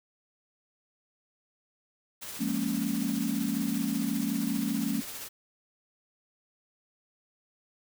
white noise with tremolo, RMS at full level -39 dBFS, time 2.21-5.29 s, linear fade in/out 20 ms, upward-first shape sine, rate 15 Hz, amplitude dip 30%
sine chord, Bb minor seventh, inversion second, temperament equal, 174.61 / 207.7 / 233.1 / 277.2 Hz, F3 / Ab3 / Bb3 / Db4, 0 / 0 / 0 / 0 cents, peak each -37 / -32 / -32 / -32 dBFS, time 2.39-5.02 s, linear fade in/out 20 ms
effects none

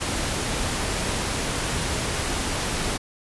pink noise, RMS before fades -26 dBFS, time 0-2.98 s, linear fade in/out 20 ms, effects resampled to 24000 Hz

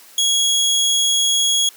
25% pulse tone, 3322 Hz, G#7, in tune, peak -11 dBFS, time 0.18-1.69 s, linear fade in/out 2 ms, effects white hiss -45 dBFS RMS until 1.76 s + high-pass 300 Hz 12 dB/octave

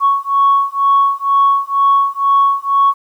sine beating tone pair, 1108.7 / 1110.8 Hz, C#6 / C#6, 0 / +3 cents, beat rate 2.1 Hz, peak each -12 dBFS, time 0-2.94 s, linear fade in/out 50 ms, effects tanh soft clip ceiling -3 dBFS + 8-bit

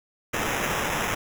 violet noise with sample-and-hold, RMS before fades -27 dBFS, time 0.33-1.15 s, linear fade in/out 10 ms, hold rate 4410 Hz, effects none

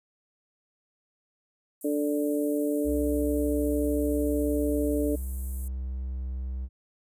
white high-pass noise, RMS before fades -44 dBFS, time 1.81-5.68 s, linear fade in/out 2 ms, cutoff 8000 Hz, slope 48 dB/octave
harmonic tone, 146.83 Hz, D3, in tune, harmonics 2 / 3 / 4, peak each -26 / -30 / -32 dBFS, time 1.84-5.16 s, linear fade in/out 10 ms
triangle tone with pitch glide, 65.41 to 64.36 Hz, C2 to C2, 0 to -28 cents, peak -28 dBFS, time 2.84-6.69 s, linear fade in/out 50 ms, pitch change -28 cents, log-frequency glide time 4.42-6.2 s
effects resampled to 32000 Hz

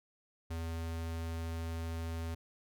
square tone, 82.41 Hz, E2, in tune, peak -37 dBFS, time 0.5-2.35 s, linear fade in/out 10 ms, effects none

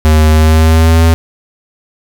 square tone with pitch glide, 77.78 to 82.17 Hz, D#2 to E2, 0 to -5 cents, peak -5 dBFS, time 0.05-1.14 s, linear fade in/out 0 ms, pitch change +95 cents, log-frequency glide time 0.3-1.02 s, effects none

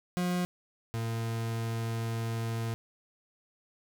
40% pulse tone pair in turn, 178.6 / 114.11 Hz, F3 / A#2, +39 / -36 cents, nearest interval minor sixth, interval 775 cents, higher first, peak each -27 / -30 dBFS, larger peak first, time 0.17-0.45 / 0.94-2.74 s, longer second, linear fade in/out 0 ms, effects none

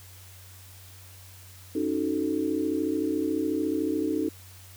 sine chord, D# half-diminished seventh, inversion third, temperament equal, 277.2 / 311.1 / 370 / 440 Hz, C#4 / D#4 / F#4 / A4, 0 / 0 / 0 / 0 cents, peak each -31 / -27 / -33 / -32 dBFS, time 1.75-4.29 s, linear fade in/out 5 ms, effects added 93 Hz sine -48 dBFS peak until 4.76 s + white hiss -51 dBFS RMS until 4.76 s

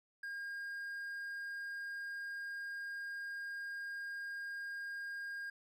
triangle tone, 1617 Hz, G#6, 47 cents flat, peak -39 dBFS, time 0.23-5.5 s, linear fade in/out 5 ms, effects none

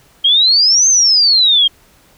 sine exponential two-way sweep, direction up then down, 3175 to 6390 to 3175 Hz, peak -7 dBFS, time 0.24-1.68 s, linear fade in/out 10 ms, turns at 0.88 s, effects pink hiss -49 dBFS RMS until 2.17 s

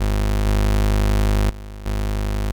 35% pulse tone with level steps, 51.2 Hz, G#1, 24 cents flat, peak -15 / -13 / -30 / -18 dBFS, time 0-2.52 s, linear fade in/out 10 ms, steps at 0.46 / 1.5 / 1.86 s, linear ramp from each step 2 ms, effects none

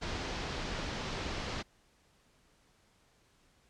pink low-pass noise, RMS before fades -38 dBFS, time 0.01-1.63 s, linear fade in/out 20 ms, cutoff 5700 Hz, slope 24 dB/octave, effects pink hiss -68 dBFS RMS until 3.69 s + low-pass 9000 Hz 12 dB/octave

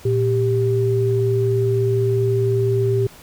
sine tone pair together, 115.74 / 392.9 Hz, A#2 / G4, -12 / +4 cents, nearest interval octave + major sixth, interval 2116 cents, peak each -18 dBFS, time 0.05-3.07 s, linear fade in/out 5 ms, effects pink hiss -44 dBFS RMS until 3.22 s

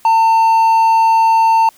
triangle tone, 900 Hz, A5, 39 cents sharp, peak -6 dBFS, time 0.05-1.69 s, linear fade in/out 2 ms, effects white hiss -48 dBFS RMS until 1.77 s

